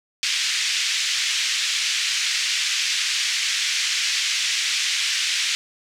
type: band-pass noise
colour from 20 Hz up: pink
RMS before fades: -23 dBFS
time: 0.23-5.55 s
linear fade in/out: 0 ms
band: 2100 to 6800 Hz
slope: 24 dB/octave
effects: none